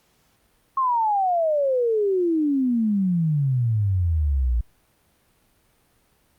sine exponential sweep, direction down, 1087 to 56.4 Hz, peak -18 dBFS, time 0.77-4.61 s, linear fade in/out 5 ms, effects pink hiss -63 dBFS RMS until 6.38 s + Opus 48 kbps

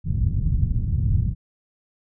white low-pass noise, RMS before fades -21 dBFS, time 0.04-1.35 s, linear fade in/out 50 ms, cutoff 130 Hz, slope 24 dB/octave, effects none

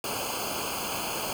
pink noise with comb filter, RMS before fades -32 dBFS, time 0.04-1.33 s, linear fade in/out 2 ms, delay 0.53 ms, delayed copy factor -0.95, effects none

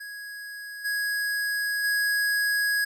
square tone with level steps, 1661.2 Hz, G#6, in tune, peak -37 / -26 / -23 dBFS, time 0-2.85 s, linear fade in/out 10 ms, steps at 0.84 / 1.83 s, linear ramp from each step 20 ms, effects none

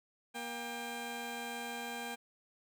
15% pulse tone pair together, 236.9 / 797 Hz, A#3 / G5, +28 / +28 cents, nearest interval octave + major sixth, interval 2100 cents, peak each -37 / -35 dBFS, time 0.34-2.16 s, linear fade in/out 20 ms, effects none

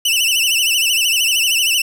sawtooth tone with vibrato, 2817 Hz, F7, 14 cents sharp, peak -10 dBFS, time 0.05-1.82 s, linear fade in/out 5 ms, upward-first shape sine, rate 13 Hz, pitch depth 130 cents each way, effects none

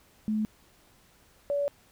sine tone pair in turn, 215.2 / 571.4 Hz, A3 / D5, -38 / -48 cents, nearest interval octave + perfect fourth, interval 1690 cents, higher second, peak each -25 dBFS, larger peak neither, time 0.28-0.45 / 1.5-1.68 s, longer second, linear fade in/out 0 ms, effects pink hiss -61 dBFS RMS until 1.91 s

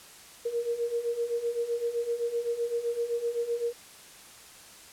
sine beating tone pair, 466.2 / 474 Hz, A#4 / A#4, 0 / +29 cents, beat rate 7.8 Hz, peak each -33 / -29 dBFS, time 0.45-3.73 s, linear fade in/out 10 ms, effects white hiss -50 dBFS RMS until 4.92 s + low-pass 11000 Hz 12 dB/octave

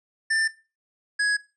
square tone pair in turn, 1783 / 1668.9 Hz, A6 / G#6, +22 / +8 cents, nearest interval minor second, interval 114 cents, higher first, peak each -21 dBFS, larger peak neither, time 0.3-0.48 / 1.19-1.37 s, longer neither, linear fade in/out 10 ms, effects noise-tail reverb RT60 0.3 s tail -19 dB re dry + resampled to 22050 Hz

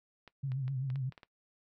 clicks, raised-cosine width 0.3 ms, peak -35 dBFS, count 8, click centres 0.277 / 0.519 / 0.68 / 0.902 / 0.958 / 1.123 / 1.178 / 1.232 s
sine tone with vibrato, 132.6 Hz, C3, 23 cents sharp, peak -32 dBFS, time 0.43-1.1 s, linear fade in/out 10 ms, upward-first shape triangle, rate 7.8 Hz, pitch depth 100 cents each way
effects noise-tail reverb RT60 0.1 s tail -18 dB re dry

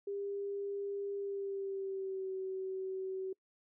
sine tone with pitch glide, 400.6 to 379.2 Hz, G4 to F#4, +38 to +43 cents, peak -36 dBFS, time 0.07-3.33 s, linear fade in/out 5 ms, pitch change -95 cents, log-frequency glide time 1.16-2.32 s, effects noise-tail reverb RT60 0.1 s tail -25 dB re dry

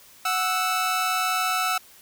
sawtooth tone pair together, 740 / 1313.6 Hz, F#5 / E6, 0 / -6 cents, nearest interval minor seventh, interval 994 cents, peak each -23 / -20 dBFS, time 0.25-1.78 s, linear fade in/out 5 ms, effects white hiss -51 dBFS RMS until 2.01 s

